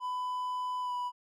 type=tone with pitch glide; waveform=triangle; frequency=1000 to 985.7 Hz; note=B5 to B5; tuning=+21 to -4 cents; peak=-30 dBFS; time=0-1.12 s; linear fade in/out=50 ms; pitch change=-25 cents; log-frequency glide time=0.81-0.94 s; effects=none